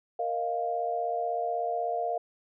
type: chord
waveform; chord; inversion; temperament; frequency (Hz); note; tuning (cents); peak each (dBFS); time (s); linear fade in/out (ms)
sine; Bb suspended fourth; none; equal; 466.2 / 622.3 / 698.5; Bb4 / Eb5 / F5; 0 / 0 / 0; -34 / -35 / -29; 0.19-2.18; 5
effects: none